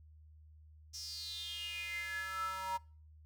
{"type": "tone with high-pass filter sweep", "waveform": "square", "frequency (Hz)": 189.4, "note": "F#3", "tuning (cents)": 41, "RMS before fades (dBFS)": -41, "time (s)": [0.93, 2.78], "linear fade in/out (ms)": 20, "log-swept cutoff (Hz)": [5700, 940], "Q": 8.6, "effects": ["noise-tail reverb RT60 0.4 s tail -24 dB re dry", "added 77 Hz sine -56 dBFS peak until 3.25 s"]}